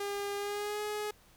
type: tone with pitch glide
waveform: sawtooth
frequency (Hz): 403.8 to 420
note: G#4 to G#4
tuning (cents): -49 to +19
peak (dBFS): -30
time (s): 0-1.11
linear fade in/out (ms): 5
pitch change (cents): +68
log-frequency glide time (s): 0.36-0.81
effects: pink hiss -62 dBFS RMS until 1.36 s